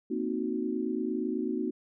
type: chord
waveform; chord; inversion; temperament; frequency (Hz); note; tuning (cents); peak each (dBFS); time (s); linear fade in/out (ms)
sine; C half-diminished seventh; third; equal; 233.1 / 261.6 / 311.1 / 370; Bb3 / C4 / Eb4 / Gb4; 0 / 0 / 0 / 0; -34; 0.1-1.71; 10
effects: none